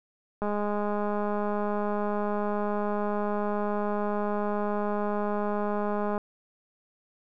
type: click train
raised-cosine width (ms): 1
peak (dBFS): -17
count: 1193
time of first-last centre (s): 0.42-6.178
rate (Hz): 207
effects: none